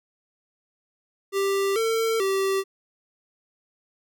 square tone with pitch steps, 393.4 / 450.8 / 387.7 Hz, G4 / A4 / G4, +6 / +42 / -19 cents, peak -22 dBFS, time 1.32-2.64 s, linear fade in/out 50 ms, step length 440 ms, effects none

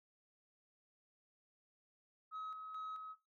sine tone with tremolo, 1276 Hz, D#6, 43 cents sharp, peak -40 dBFS, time 2.31-3.16 s, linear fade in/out 50 ms, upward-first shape square, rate 2.3 Hz, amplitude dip 45%, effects noise-tail reverb RT60 0.2 s tail -17 dB re dry + tanh soft clip ceiling -41 dBFS

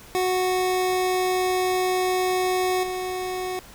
25% pulse tone with level steps, 368.7 Hz, F#4, 6 cents flat, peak -17 / -23 dBFS, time 0.15-3.59 s, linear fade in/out 0 ms, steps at 2.83 s, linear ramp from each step 5 ms, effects pink hiss -46 dBFS RMS until 3.74 s

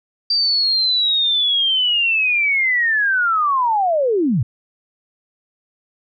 sine linear sweep, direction down, 4699 to 98 Hz, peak -14 dBFS, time 0.3-4.43 s, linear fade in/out 5 ms, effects none

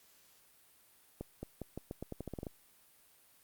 accelerating click train, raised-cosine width 2 ms, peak -27 dBFS, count 13, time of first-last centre 1.21-2.468 s, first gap 220 ms, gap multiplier 0.85, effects white hiss -65 dBFS RMS until 3.43 s + Opus 48 kbps

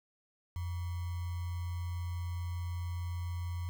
sine tone with sample-and-hold, 87.31 Hz, F2, in tune, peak -34 dBFS, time 0.56-3.69 s, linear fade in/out 0 ms, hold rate 1050 Hz, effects none

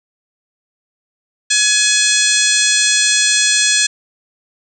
harmonic tone, 844 Hz, G#5, 28 cents sharp, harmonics 2 / 3 / 4 / 5 / 6 / 7 / 8 / 9 / 10, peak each -19 / -20 / -18 / -19 / -24 / -19 / -20 / -21 / -21 dBFS, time 1.5-3.87 s, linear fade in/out 10 ms, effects none

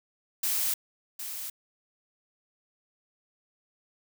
blue noise with echo, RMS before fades -28 dBFS, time 0.43-0.74 s, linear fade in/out 5 ms, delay 760 ms, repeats 1, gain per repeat -9 dB, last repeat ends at 1.5 s, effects none

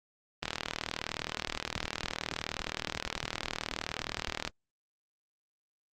click train, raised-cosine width 0.2 ms, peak -14 dBFS, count 160, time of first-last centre 0.43-4.476 s, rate 39.3 Hz, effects Opus 24 kbps

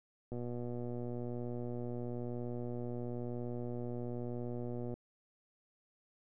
click train, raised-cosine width 2 ms, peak -29 dBFS, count 560, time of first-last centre 0.32-4.94 s, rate 121 Hz, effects none

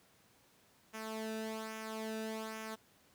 sawtooth tone with flanger, 220 Hz, A3, in tune, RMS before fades -42 dBFS, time 0.93-2.76 s, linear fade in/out 20 ms, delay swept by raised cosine 0.23 to 0.95 ms, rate 1.2 Hz, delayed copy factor -0.65, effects pink hiss -67 dBFS RMS until 3.14 s + high-pass 100 Hz 12 dB/octave

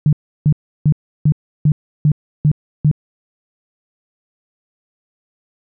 sine tone bursts, 150 Hz, D3, 37 cents sharp, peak -8 dBFS, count 8, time 0.06-2.914 s, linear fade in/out 2 ms, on 68 ms, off 330 ms, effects none

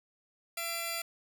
10% pulse tone pair together, 675.6 / 2367 Hz, E5 / D7, +42 / +13 cents, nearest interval octave + minor seventh, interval 2171 cents, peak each -28 dBFS, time 0.57-1.02 s, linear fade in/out 5 ms, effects none

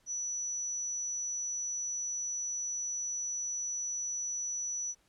sine tone, 5920 Hz, F#8, in tune, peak -33 dBFS, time 0.06-4.95 s, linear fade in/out 50 ms, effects pink hiss -70 dBFS RMS until 5.08 s + low-pass 11000 Hz 12 dB/octave

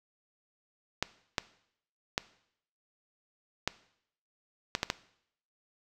clicks, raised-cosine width 0.2 ms, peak -10 dBFS, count 7, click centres 1.026 / 1.382 / 2.179 / 3.676 / 4.751 / 4.831 / 4.901 s, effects noise-tail reverb RT60 0.7 s tail -18 dB re dry

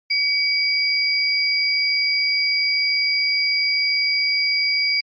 sine tone pair together, 2271 / 4812 Hz, C#7 / D8, +41 / +41 cents, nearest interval octave + minor second, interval 1300 cents, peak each -20 dBFS, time 0.1-5.01 s, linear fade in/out 10 ms, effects Opus 32 kbps

